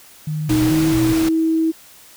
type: tone with vibrato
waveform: sine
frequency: 136.8 Hz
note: C#3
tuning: 23 cents flat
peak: -20 dBFS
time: 0.27-1.13 s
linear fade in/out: 5 ms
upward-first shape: square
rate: 2.3 Hz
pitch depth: 200 cents each way
type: tone with pitch glide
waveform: sine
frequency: 311.1 to 322.6 Hz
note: D#4 to E4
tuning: 0 to -37 cents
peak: -14 dBFS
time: 0.49-1.72 s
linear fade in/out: 20 ms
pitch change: +63 cents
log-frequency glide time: 0.62-0.88 s
type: noise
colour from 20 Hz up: pink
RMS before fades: -26 dBFS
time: 0.49-1.29 s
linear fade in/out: 5 ms
effects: white hiss -45 dBFS RMS until 2.16 s